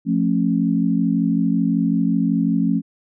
sine chord, F augmented, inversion none, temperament equal with one note detuned, 174.61 / 220 / 272.9 Hz, F3 / A3 / C#4, 0 / 0 / -27 cents, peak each -20 dBFS, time 0.05-2.82 s, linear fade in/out 50 ms, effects none

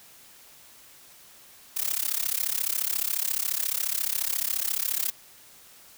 blue noise with amplitude modulation, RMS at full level -24 dBFS, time 1.76-5.11 s, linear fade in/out 10 ms, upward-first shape sine, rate 34.3 Hz, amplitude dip 95%, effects white hiss -52 dBFS RMS until 5.97 s

